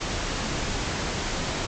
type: low-pass noise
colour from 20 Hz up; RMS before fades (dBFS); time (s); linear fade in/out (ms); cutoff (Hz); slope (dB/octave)
pink; -29; 0-1.67; 20; 7600; 96
effects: none